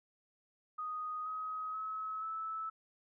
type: tone with pitch steps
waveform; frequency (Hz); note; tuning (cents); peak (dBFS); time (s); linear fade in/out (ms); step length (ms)
sine; 1244.5 / 1265.5 / 1286.9 / 1308.6; D#6 / D#6 / E6 / E6; 0 / +29 / -42 / -13; -37; 0.78-2.7; 10; 480
effects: none